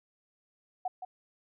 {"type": "tone with echo", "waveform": "sine", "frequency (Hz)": 740, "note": "F#5", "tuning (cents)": 0, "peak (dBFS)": -29, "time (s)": [0.85, 0.88], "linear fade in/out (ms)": 5, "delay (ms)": 170, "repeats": 1, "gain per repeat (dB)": -8, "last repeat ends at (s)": 1.05, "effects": []}